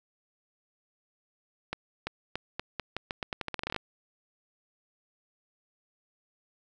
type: accelerating click train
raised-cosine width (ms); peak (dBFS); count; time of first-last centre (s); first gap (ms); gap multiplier
0.3; -16; 19; 1.73-3.763; 340; 0.84
effects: none